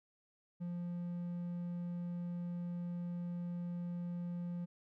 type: tone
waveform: triangle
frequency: 174.61 Hz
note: F3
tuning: in tune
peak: -36 dBFS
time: 0.6-4.66 s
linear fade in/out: 20 ms
effects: none